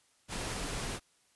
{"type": "noise", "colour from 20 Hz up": "pink", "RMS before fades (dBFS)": -37, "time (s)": [0.28, 1], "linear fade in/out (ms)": 50, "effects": ["white hiss -69 dBFS RMS until 1.35 s", "resampled to 24000 Hz"]}